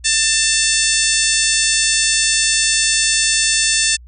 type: harmonic tone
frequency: 890 Hz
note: A5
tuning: 20 cents sharp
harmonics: 2 / 3 / 4 / 5 / 6 / 7 / 8 / 9 / 10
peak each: -22 / -22 / -22 / -22 / -22 / -22 / -22 / -22 / -22 dBFS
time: 0.04-3.97 s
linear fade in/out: 20 ms
effects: added 60 Hz sine -37 dBFS peak until 4.07 s